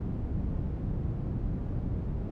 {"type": "low-pass noise", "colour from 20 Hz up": "white", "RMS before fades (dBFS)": -32, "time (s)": [0, 2.31], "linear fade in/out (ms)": 10, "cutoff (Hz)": 140, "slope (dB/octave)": 12, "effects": []}